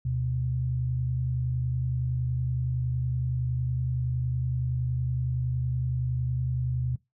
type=tone pair together; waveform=sine; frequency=74.44 / 125.2 Hz; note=D2 / B2; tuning=+24 / +24 cents; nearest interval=major sixth; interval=900 cents; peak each=-33 / -26 dBFS; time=0.05-6.96 s; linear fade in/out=5 ms; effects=noise-tail reverb RT60 0.2 s tail -21 dB re dry